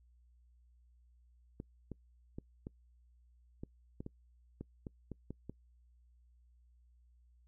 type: clicks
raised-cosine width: 3 ms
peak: -30 dBFS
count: 12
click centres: 1.601 / 1.917 / 2.385 / 2.669 / 3.635 / 4.005 / 4.064 / 4.61 / 4.868 / 5.117 / 5.306 / 5.496 s
effects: noise-tail reverb RT60 0.1 s tail -25 dB re dry + added 60 Hz sine -63 dBFS peak until 7.47 s